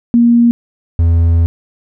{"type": "tone pair in turn", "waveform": ["sine", "triangle"], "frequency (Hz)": [236.2, 83.7], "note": ["A#3", "E2"], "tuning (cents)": [23, 27], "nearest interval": "octave + tritone", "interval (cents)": 1796, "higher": "first", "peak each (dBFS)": -5, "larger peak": "neither", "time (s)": [[0.14, 0.51], [0.99, 1.46]], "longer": "second", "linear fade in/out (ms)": 0, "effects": []}